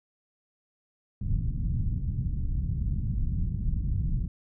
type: low-pass noise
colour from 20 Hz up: pink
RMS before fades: -28 dBFS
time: 1.21-4.28 s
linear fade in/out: 5 ms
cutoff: 170 Hz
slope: 24 dB/octave
effects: none